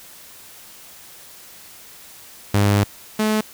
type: tone pair in turn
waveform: sawtooth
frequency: 101.7 / 215.5 Hz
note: G#2 / A3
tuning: -36 / -36 cents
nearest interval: octave + minor second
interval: 1300 cents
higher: second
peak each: -10 / -13 dBFS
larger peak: first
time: 2.54-2.84 / 3.19-3.41 s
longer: first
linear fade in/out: 5 ms
effects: white hiss -43 dBFS RMS until 3.53 s